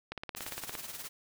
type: click train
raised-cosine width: 0.3 ms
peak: -22 dBFS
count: 12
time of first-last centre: 0.12-0.752 s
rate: 17.4 Hz
type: noise with tremolo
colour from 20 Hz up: white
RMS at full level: -40 dBFS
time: 0.36-1.09 s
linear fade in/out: 10 ms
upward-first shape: triangle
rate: 19 Hz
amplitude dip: 70%
effects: none